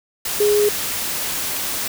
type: tone in noise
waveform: sine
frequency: 415.5 Hz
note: G#4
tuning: 1 cent sharp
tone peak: -13 dBFS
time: 0.4-0.69 s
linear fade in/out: 5 ms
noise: white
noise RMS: -24 dBFS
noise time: 0.25-1.88 s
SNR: +8 dB
effects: none